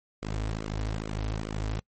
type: tone with flanger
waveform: sawtooth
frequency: 53.2 Hz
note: G#1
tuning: 42 cents sharp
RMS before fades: -32 dBFS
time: 0.22-1.8 s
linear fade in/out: 10 ms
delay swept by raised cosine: 1.1 to 5.7 ms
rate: 2.4 Hz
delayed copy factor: -0.85
effects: noise-tail reverb RT60 0.1 s tail -25 dB re dry + MP3 32 kbps